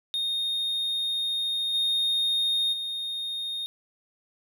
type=tone with level steps; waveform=triangle; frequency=3693 Hz; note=A#7; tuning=17 cents flat; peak=-24 / -21 / -28 dBFS; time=0.14-3.66 s; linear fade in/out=0 ms; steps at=1.73 / 2.72 s; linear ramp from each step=20 ms; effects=none